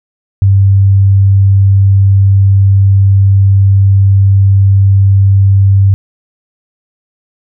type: tone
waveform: sine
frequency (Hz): 98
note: G2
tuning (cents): 0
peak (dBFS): -3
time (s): 0.42-5.94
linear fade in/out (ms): 0
effects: none